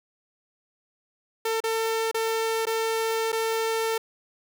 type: tone with dropouts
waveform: sawtooth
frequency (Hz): 448.8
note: A4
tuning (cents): +34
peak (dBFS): -20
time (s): 1.45-3.98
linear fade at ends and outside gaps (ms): 5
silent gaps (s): 1.604-1.638 / 2.114-2.144 / 2.655-2.668 / 3.32-3.327
effects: none